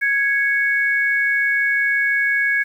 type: tone pair together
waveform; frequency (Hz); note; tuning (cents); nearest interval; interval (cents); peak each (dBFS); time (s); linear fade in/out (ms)
sine; 1660.9 / 2217; G#6 / C#7; 0 / 0; perfect fourth; 500; -17 / -20; 0.01-2.64; 20
effects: 8-bit